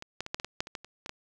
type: clicks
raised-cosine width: 0.2 ms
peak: -23 / -16 / -21 / -13 / -19 / -18 / -12 / -25 / -19 / -28 / -21 / -18 dBFS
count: 12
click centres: 0.024 / 0.206 / 0.264 / 0.345 / 0.399 / 0.446 / 0.605 / 0.671 / 0.752 / 0.846 / 1.061 / 1.094 s
effects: none